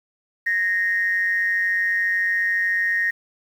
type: tone with amplitude modulation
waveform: sine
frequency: 1857 Hz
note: A#6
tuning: 7 cents flat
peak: -15 dBFS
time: 0.46-3.11 s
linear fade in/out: 10 ms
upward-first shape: sine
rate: 188 Hz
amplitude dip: 60%
effects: tanh soft clip ceiling -11 dBFS + 8-bit